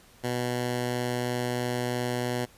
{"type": "tone", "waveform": "10% pulse", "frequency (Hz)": 123, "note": "B2", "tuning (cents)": -7, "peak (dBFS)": -19, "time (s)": [0.23, 2.46], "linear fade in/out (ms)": 20, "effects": ["pink hiss -56 dBFS RMS until 2.57 s", "resampled to 32000 Hz"]}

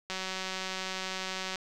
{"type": "click train", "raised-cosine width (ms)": 0.2, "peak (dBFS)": -18, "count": 275, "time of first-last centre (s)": [0.1, 1.557], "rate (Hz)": 188, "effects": []}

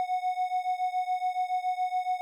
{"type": "beating tone pair", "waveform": "triangle", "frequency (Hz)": [732, 739.1], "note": ["F#5", "F#5"], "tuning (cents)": [-19, -2], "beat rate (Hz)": 7.1, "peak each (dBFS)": [-27, -29], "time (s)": [0, 2.21], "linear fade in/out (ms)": 0, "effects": []}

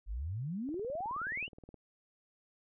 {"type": "exponential sweep", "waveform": "sine", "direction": "up", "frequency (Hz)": [44.56, 3059], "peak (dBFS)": -35, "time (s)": [0.06, 1.49], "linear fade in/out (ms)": 50}
{"type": "click train", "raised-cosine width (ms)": 2, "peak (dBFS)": -38, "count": 21, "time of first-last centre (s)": [0.69, 1.743], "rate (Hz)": 19}
{"effects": []}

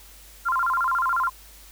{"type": "tone with vibrato", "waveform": "sine", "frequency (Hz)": 1200, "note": "D6", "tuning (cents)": 37, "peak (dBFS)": -20, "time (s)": [0.45, 1.3], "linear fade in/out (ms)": 20, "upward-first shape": "square", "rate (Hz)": 14, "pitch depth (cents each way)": 250, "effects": ["added 50 Hz sine -49 dBFS peak until 1.71 s", "white hiss -49 dBFS RMS until 1.71 s"]}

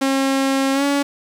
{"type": "tone with pitch glide", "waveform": "sawtooth", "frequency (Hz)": [270, 282.6], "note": ["C#4", "C#4"], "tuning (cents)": [-45, 34], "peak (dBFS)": -12, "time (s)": [0.01, 1.03], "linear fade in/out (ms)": 10, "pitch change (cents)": 79, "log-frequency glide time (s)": [0.73, 0.84], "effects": ["low-pass 11000 Hz 12 dB/octave", "7-bit"]}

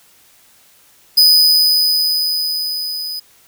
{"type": "tone with level ramp", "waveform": "45% pulse", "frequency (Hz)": 4991, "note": "D#8", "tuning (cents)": 5, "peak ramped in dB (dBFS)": [-5, -22], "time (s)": [1.17, 3.2], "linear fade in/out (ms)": 10, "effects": ["white hiss -50 dBFS RMS until 3.47 s"]}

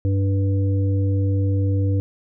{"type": "harmonic tone", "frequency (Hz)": 97.8, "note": "G2", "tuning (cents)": -4, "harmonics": [1, 3, 5], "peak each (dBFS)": [-17, -27, -31], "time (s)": [0.05, 2], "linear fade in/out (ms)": 0, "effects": []}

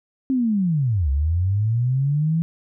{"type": "linear two-way sweep", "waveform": "sine", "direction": "down then up", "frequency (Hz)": [270, 66.1, 167.2], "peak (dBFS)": -17, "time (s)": [0.3, 2.42], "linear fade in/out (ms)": 0, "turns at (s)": 1.1, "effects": []}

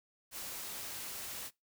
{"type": "noise", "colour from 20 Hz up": "white", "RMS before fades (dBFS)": -43, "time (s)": [0.31, 1.51], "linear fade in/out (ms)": 50, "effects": ["noise-tail reverb RT60 0.2 s tail -23 dB re dry"]}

